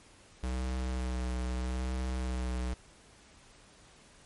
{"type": "tone with vibrato", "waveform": "square", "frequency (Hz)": 63, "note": "B1", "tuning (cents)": 35, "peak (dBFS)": -32, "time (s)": [0.43, 2.74], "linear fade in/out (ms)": 5, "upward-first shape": "sine", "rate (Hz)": 0.79, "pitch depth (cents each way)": 21, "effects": ["pink hiss -58 dBFS RMS until 4.25 s", "MP3 48 kbps"]}